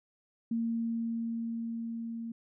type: tone with level ramp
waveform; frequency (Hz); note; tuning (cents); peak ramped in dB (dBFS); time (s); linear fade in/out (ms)
sine; 229.8; A#3; -25; -28 to -36; 0.51-2.32; 5
effects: none